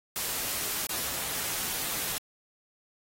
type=noise with dropouts; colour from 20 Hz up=white; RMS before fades=-32 dBFS; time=0.16-2.18 s; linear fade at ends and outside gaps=0 ms; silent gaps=0.868-0.893 s; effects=AAC 48 kbps